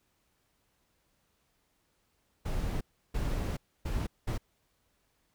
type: noise bursts at uneven times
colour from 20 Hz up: brown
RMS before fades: -32 dBFS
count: 4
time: 2.45-2.81 / 3.14-3.57 / 3.85-4.07 / 4.27-4.38 s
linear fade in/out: 10 ms
effects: pink hiss -74 dBFS RMS until 5.34 s